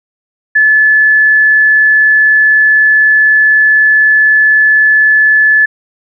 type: tone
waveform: sine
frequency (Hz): 1728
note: A6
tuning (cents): -32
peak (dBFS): -4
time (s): 0.55-5.66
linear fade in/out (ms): 10
effects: none